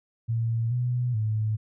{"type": "tone with pitch steps", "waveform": "sine", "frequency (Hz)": [114.8, 123.2, 108.5], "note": ["A#2", "B2", "A2"], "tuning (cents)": [-26, -4, -24], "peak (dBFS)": -23, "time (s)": [0.28, 1.57], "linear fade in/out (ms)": 20, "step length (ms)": 430, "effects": []}